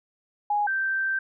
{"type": "tone pair in turn", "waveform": "sine", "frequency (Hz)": [828, 1563.1], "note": ["G#5", "G6"], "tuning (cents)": [-5, -5], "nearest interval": "major seventh", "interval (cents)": 1100, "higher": "second", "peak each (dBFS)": [-21, -23], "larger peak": "first", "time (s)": [[0.5, 0.67], [0.67, 1.19]], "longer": "second", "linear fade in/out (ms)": 5, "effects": []}